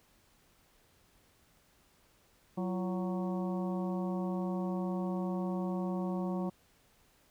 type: harmonic tone with a mistuned harmonic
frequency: 185 Hz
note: F#3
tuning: in tune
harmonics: 1 / 2 / 3 / 4 / 5 / 6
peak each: -33 / -39 / -43 / -45 / -47 / -49 dBFS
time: 2.57-6.5 s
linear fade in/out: 10 ms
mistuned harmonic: 2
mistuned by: -110 cents
effects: pink hiss -67 dBFS RMS until 7.3 s